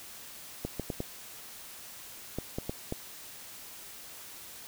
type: clicks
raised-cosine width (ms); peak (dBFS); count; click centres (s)
2; -19; 8; 0.65 / 0.797 / 0.902 / 1.004 / 2.386 / 2.585 / 2.695 / 2.924
effects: white hiss -47 dBFS RMS until 4.67 s